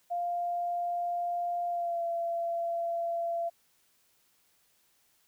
sine tone with pitch glide, 698.5 to 679.8 Hz, F5 to F5, 0 to -47 cents, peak -29 dBFS, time 0.1-3.5 s, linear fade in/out 20 ms, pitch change -47 cents, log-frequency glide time 1.68-2.03 s, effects white hiss -69 dBFS RMS until 5.27 s

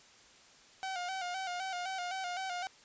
sawtooth tone with vibrato, 737 Hz, F#5, 7 cents flat, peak -32 dBFS, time 0.83-2.67 s, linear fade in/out 0 ms, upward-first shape square, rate 3.9 Hz, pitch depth 61 cents each way, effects white hiss -59 dBFS RMS until 2.84 s + resampled to 16000 Hz

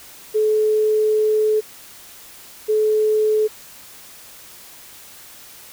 sine tone pair in turn, 430 / 430 Hz, A4 / A4, -40 / -40 cents, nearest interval unison, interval 0 cents, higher neither, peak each -14 dBFS, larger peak neither, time 0.34-1.61 / 2.68-3.48 s, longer first, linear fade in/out 20 ms, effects white hiss -42 dBFS RMS until 5.72 s

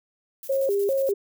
violet noise with tremolo, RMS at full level -39 dBFS, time 0.43-1.12 s, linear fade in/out 2 ms, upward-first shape square, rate 11 Hz, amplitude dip 55%
sine tone with vibrato, 466.2 Hz, A#4, in tune, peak -20 dBFS, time 0.49-1.14 s, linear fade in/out 10 ms, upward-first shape square, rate 2.5 Hz, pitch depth 260 cents each way
effects none

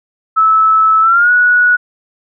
sine tone with pitch glide, 1305 to 1464.8 Hz, E6 to F#6, -18 to -18 cents, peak -6 dBFS, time 0.36-1.77 s, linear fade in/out 20 ms, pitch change +200 cents, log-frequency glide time 1.01-1.31 s, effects none

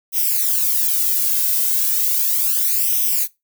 violet noise with flanger, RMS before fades -18 dBFS, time 0.12-3.28 s, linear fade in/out 50 ms, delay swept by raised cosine 0.34 to 1.94 ms, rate 0.35 Hz, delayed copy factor +1, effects noise-tail reverb RT60 0.2 s tail -20 dB re dry

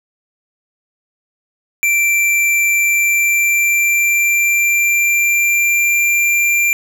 square tone with pitch glide, 2349 to 2374 Hz, D7 to D7, 0 to +18 cents, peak -12 dBFS, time 1.83-6.73 s, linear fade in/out 0 ms, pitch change +18 cents, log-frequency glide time 2.79-5.99 s, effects none

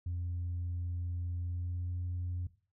sine tone with pitch glide, 87.5 to 88.82 Hz, F2 to F2, +4 to +30 cents, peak -32 dBFS, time 0.06-2.47 s, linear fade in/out 5 ms, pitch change +26 cents, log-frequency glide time 1.45-1.94 s, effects noise-tail reverb RT60 0.4 s tail -17 dB re dry + tanh soft clip ceiling -31 dBFS

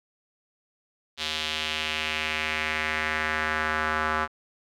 square tone with band-pass filter sweep, 77.78 Hz, D#2, in tune, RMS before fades -28 dBFS, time 1.17-4.28 s, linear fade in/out 50 ms, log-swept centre 3600 to 1300 Hz, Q 2.4, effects none

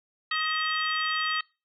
harmonic tone with a mistuned harmonic, 629 Hz, D#5, 19 cents sharp, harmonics 2 / 3 / 4 / 5 / 6 / 7, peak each -30 / -30 / -34 / -34 / -37 / -37 dBFS, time 0.31-1.41 s, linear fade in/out 5 ms, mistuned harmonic 4, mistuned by +67 cents, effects noise-tail reverb RT60 0.3 s tail -24 dB re dry

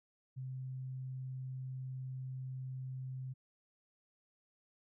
sine tone, 130.1 Hz, C3, 9 cents flat, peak -40 dBFS, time 0.36-3.34 s, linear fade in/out 20 ms, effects none

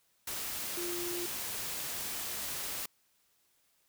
sine tone in noise, 349.2 Hz, F4, in tune, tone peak -37 dBFS, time 0.77-1.26 s, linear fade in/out 5 ms, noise white, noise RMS -38 dBFS, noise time 0.27-2.86 s, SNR -2 dB, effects white hiss -72 dBFS RMS until 3.88 s

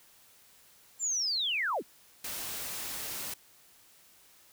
sine linear sweep, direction down, 7459 to 138.59 Hz, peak -28 dBFS, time 0.99-1.83 s, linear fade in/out 50 ms
white noise, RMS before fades -38 dBFS, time 2.24-3.34 s, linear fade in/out 5 ms
effects white hiss -60 dBFS RMS until 4.52 s

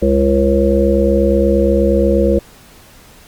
harmonic tone, 68.4 Hz, C#2, 23 cents flat, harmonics 1 / 3 / 5 / 7 / 8, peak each -16 / -16 / -16 / -16 / -16 dBFS, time 0.02-2.39 s, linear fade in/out 5 ms, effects pink hiss -43 dBFS RMS until 3.27 s + Opus 48 kbps

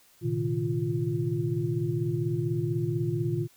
sine tone cluster, 115 / 131 / 155.3 / 347.7 Hz, A#2 / C3 / D#3 / F4, -23 / +2 / -3 / -8 cents, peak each -31 dBFS, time 0.21-3.48 s, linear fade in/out 50 ms, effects white hiss -60 dBFS RMS until 3.56 s

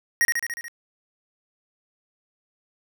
square tone with echo, 1879 Hz, A#6, 13 cents sharp, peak -17 dBFS, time 0.21-0.25 s, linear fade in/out 0 ms, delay 72 ms, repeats 6, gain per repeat -3 dB, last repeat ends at 0.682 s, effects none

